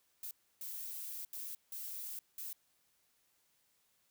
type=noise bursts at uneven times; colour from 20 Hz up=violet; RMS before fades=-44 dBFS; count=5; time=0.23-0.31 / 0.61-1.25 / 1.33-1.55 / 1.72-2.19 / 2.38-2.53 s; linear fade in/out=2 ms; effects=white hiss -75 dBFS RMS until 4.1 s